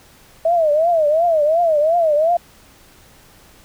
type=tone with vibrato; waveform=sine; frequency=640 Hz; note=D#5; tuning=49 cents sharp; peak=-12 dBFS; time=0.45-2.37 s; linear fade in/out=5 ms; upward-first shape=triangle; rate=2.8 Hz; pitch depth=180 cents each way; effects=pink hiss -48 dBFS RMS until 3.64 s